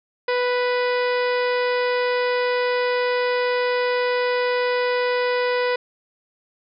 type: harmonic tone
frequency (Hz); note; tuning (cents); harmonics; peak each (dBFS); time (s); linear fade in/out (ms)
493.9; B4; 0; 1 / 2 / 3 / 4 / 5 / 6 / 7 / 8 / 9 / 10; -20 / -27 / -30 / -29 / -34 / -39 / -40 / -39 / -42 / -39; 0.28-5.76; 5
effects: none